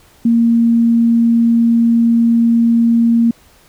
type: tone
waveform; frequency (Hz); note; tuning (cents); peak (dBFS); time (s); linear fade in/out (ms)
sine; 232.1; A#3; -7; -8; 0.25-3.31; 5
effects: pink hiss -48 dBFS RMS until 3.68 s